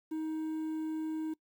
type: tone with quantisation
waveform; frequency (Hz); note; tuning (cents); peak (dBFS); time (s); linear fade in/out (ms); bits
triangle; 314.9; D#4; +21; -31; 0.11-1.34; 10; 10
effects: noise-tail reverb RT60 0.1 s tail -22 dB re dry